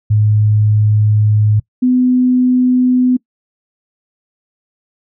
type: tone pair in turn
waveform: sine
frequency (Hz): 106.2 / 251.7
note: G#2 / B3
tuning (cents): +39 / +33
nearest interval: octave + minor third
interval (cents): 1494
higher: second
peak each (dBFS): -8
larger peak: neither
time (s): 0.1-1.6 / 1.82-3.17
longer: first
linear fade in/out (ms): 10
effects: noise-tail reverb RT60 0.1 s tail -23 dB re dry